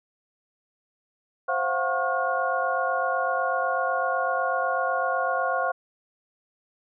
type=tone cluster; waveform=sine; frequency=524 / 687 / 735 / 1092 / 1427 Hz; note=C5 / F5 / F#5 / C#6 / F6; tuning=+2 / -29 / -12 / -26 / +37 cents; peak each=-29 dBFS; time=1.48-5.72 s; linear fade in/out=10 ms; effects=none